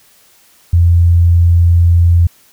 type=tone; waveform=sine; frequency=85.7 Hz; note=F2; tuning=32 cents flat; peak=-5 dBFS; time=0.73-2.27 s; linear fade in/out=5 ms; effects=white hiss -48 dBFS RMS until 2.52 s